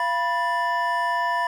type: tone cluster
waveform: triangle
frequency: 688 / 982 / 1768 Hz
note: F5 / B5 / A6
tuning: -26 / -10 / +8 cents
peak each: -26 / -21 / -26 dBFS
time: 0-1.47 s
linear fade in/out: 2 ms
effects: none